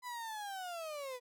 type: linear sweep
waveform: 35% pulse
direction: down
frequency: 1007 to 483.4 Hz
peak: -39 dBFS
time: 0.02-1.2 s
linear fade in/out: 50 ms
effects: none